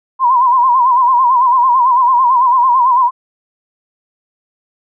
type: tone with vibrato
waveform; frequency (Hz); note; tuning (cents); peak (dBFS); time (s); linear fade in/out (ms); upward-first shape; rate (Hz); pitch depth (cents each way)
sine; 1003; B5; +26; -7; 0.19-3.11; 50; sine; 9; 99
effects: none